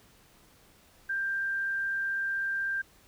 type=tone; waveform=sine; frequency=1584 Hz; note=G6; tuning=18 cents sharp; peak=-28 dBFS; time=1.09-2.82 s; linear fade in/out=10 ms; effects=pink hiss -60 dBFS RMS until 3.07 s